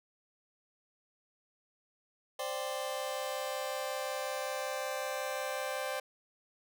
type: chord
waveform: sawtooth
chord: C suspended second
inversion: none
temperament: just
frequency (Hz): 523.3 / 588.7 / 784.9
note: C5 / D5 / G5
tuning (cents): 0 / +4 / +2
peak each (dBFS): -34 / -35 / -37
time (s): 2.39-6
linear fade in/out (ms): 5
effects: none